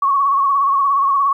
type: tone with vibrato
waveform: sine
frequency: 1108.7 Hz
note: C#6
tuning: in tune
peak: -12 dBFS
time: 0.02-1.33 s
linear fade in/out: 5 ms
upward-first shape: sine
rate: 17 Hz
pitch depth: 52 cents each way
effects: 9-bit